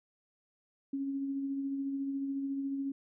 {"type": "tone with tremolo", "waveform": "sine", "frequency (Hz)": 274.9, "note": "C#4", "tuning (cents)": -14, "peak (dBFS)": -31, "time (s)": [0.93, 2.92], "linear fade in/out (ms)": 5, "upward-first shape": "sine", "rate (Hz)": 14, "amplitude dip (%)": 30, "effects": []}